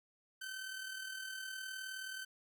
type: tone with amplitude modulation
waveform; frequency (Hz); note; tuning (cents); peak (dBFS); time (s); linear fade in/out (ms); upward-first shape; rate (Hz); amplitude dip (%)
sawtooth; 1537; G6; -35; -37; 0.41-2.25; 10; sine; 39.3; 45
effects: none